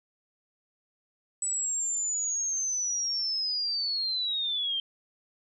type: linear sweep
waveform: sine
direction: down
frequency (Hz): 7950 to 3136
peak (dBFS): -27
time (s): 1.42-4.8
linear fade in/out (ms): 2
effects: none